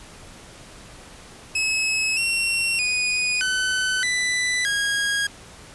sawtooth tone with pitch steps, 2577 / 2729 / 2476 / 1513 / 1989 / 1639 Hz, E7 / F7 / D#7 / F#6 / B6 / G#6, -40 / -41 / -9 / +38 / +12 / -23 cents, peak -17 dBFS, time 1.55-5.27 s, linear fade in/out 5 ms, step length 620 ms, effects pink hiss -44 dBFS RMS until 5.74 s + resampled to 24000 Hz

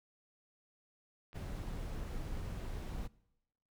click, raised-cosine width 0.3 ms, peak -39 dBFS, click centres 1.331 s
brown noise, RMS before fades -41 dBFS, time 1.34-3.08 s, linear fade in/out 20 ms
effects noise-tail reverb RT60 0.9 s tail -23 dB re dry

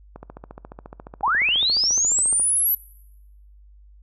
click train, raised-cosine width 1 ms, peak -23 dBFS, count 33, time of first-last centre 0.16-2.398 s, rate 14.3 Hz
sine linear sweep, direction up, 748 to 11960 Hz, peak -17 dBFS, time 1.23-2.75 s, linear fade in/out 5 ms
effects noise-tail reverb RT60 0.9 s tail -23 dB re dry + added 50 Hz sine -46 dBFS peak until 4.02 s

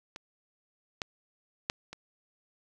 clicks, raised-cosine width 0.2 ms, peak -24 / -15 / -11 / -25 dBFS, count 4, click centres 0.161 / 1.018 / 1.699 / 1.93 s, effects none

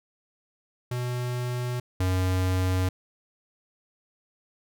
square tone pair in turn, 123.47 / 92.5 Hz, B2 / F#2, 0 / 0 cents, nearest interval perfect fourth, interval 500 cents, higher first, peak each -28 / -23 dBFS, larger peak second, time 0.91-1.8 / 2-2.89 s, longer neither, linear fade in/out 5 ms, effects none

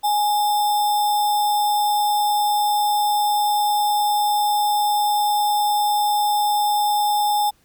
sine tone with sample-and-hold, 830.6 Hz, G#5, in tune, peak -16 dBFS, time 0.03-7.51 s, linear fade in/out 20 ms, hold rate 4410 Hz, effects pink hiss -60 dBFS RMS until 7.64 s

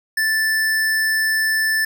square tone, 1760 Hz, A6, in tune, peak -17 dBFS, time 0.17-1.85 s, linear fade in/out 5 ms, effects none

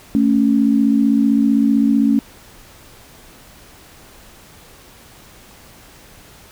sine tone pair together, 221.6 / 277.2 Hz, A3 / C#4, +13 / 0 cents, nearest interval major third, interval 387 cents, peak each -14 dBFS, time 0.15-2.19 s, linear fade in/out 0 ms, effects pink hiss -44 dBFS RMS until 6.51 s

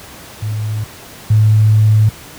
sine tone pair in turn, 107.3 / 107.7 Hz, A2 / A2, -43 / -37 cents, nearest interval unison, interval 6 cents, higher second, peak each -16 / -6 dBFS, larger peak second, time 0.42-0.84 / 1.3-2.09 s, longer second, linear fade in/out 5 ms, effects pink hiss -35 dBFS RMS until 2.38 s + high-pass 60 Hz 12 dB/octave

